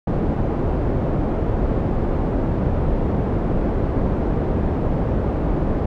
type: low-pass noise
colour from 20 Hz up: pink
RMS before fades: -20 dBFS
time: 0.07-5.86 s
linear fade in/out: 5 ms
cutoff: 590 Hz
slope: 12 dB/octave
effects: none